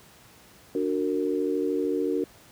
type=chord; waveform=sine; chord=D augmented; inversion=none; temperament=just; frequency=293.7 / 367.1 / 458.9 Hz; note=D4 / F#4 / A#4; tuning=0 / -14 / -27 cents; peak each=-28 dBFS; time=0.75-2.24 s; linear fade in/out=2 ms; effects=pink hiss -53 dBFS RMS until 2.51 s + high-pass 60 Hz 12 dB/octave